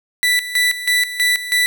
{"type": "tone with tremolo", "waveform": "30% pulse", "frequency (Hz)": 1975.5, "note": "B6", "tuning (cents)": 0, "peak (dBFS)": -10, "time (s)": [0.23, 1.66], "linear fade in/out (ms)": 0, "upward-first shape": "square", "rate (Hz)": 3.1, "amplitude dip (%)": 75, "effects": []}